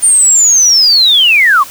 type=linear sweep; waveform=sine; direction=down; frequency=9040 to 1022 Hz; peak=-4 dBFS; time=0.02-1.64 s; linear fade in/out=20 ms; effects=white hiss -30 dBFS RMS until 1.7 s